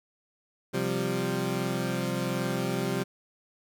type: chord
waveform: 20% pulse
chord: C suspended fourth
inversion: none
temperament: equal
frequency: 130.81 / 174.61 / 196 Hz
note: C3 / F3 / G3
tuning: 0 / 0 / 0 cents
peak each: -27 dBFS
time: 0.73-3.04 s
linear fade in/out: 20 ms
effects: none